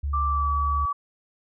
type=tone; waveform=sine; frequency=71.3 Hz; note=C#2; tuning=49 cents sharp; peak=-24 dBFS; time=0.03-0.86 s; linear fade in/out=10 ms
type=tone with pitch glide; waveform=sine; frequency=1174.7 to 1144.6 Hz; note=D6 to D6; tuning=0 to -45 cents; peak=-23 dBFS; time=0.13-0.93 s; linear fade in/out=10 ms; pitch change=-45 cents; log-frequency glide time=0.25-0.51 s
effects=none